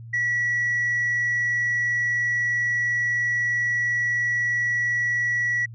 sine tone, 1938 Hz, B6, 33 cents flat, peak -19 dBFS, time 0.13-5.66 s, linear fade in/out 10 ms, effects tanh soft clip ceiling -18 dBFS + added 115 Hz sine -37 dBFS peak until 5.74 s

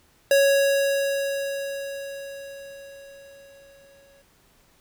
square tone with exponential decay, 554.4 Hz, C#5, in tune, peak -15 dBFS, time 0.31-4.22 s, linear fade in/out 2 ms, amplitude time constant 850 ms, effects pink hiss -60 dBFS RMS until 4.8 s

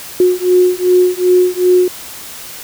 sine beating tone pair, 361.2 / 363.8 Hz, F#4 / F#4, -42 / -29 cents, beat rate 2.6 Hz, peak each -11 dBFS, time 0.2-1.88 s, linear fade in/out 2 ms, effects white hiss -30 dBFS RMS until 2.63 s

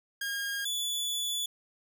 sawtooth tone pair in turn, 1623 / 3449 Hz, G#6 / A7, -40 / -35 cents, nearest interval octave + minor second, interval 1305 cents, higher second, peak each -28 / -27 dBFS, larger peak second, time 0.21-0.65 / 0.65-1.46 s, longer second, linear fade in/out 5 ms, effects none

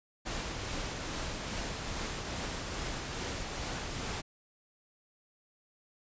pink noise with tremolo, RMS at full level -36 dBFS, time 0.25-4.22 s, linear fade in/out 20 ms, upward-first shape triangle, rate 2.4 Hz, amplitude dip 30%, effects resampled to 16000 Hz

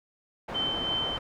white low-pass noise, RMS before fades -36 dBFS, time 0.48-1.19 s, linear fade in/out 10 ms, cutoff 1000 Hz, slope 12 dB/octave
sine tone with tremolo, 3089 Hz, G7, 26 cents flat, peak -26 dBFS, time 0.54-1.18 s, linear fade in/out 20 ms, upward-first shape sine, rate 3 Hz, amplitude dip 40%
effects none

